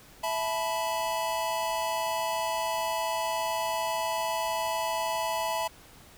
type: chord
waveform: square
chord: E suspended fourth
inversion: none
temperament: equal with one note detuned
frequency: 659.3 / 867.9 / 987.8 Hz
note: E5 / A5 / B5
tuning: 0 / -24 / 0 cents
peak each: -33 dBFS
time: 0.23-5.68 s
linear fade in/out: 10 ms
effects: pink hiss -53 dBFS RMS until 6.17 s